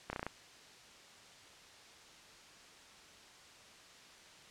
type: slowing click train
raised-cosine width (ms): 0.5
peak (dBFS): -23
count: 6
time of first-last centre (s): 0.1-0.266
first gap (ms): 30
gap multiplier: 1.05
effects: white hiss -57 dBFS RMS until 4.5 s + low-pass 6000 Hz 12 dB/octave